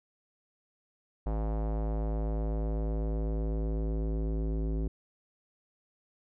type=tone with low-pass filter sweep; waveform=square; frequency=54 Hz; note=A1; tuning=32 cents flat; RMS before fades=-31 dBFS; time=1.26-4.88 s; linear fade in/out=5 ms; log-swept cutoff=780 to 360 Hz; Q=1.7; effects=none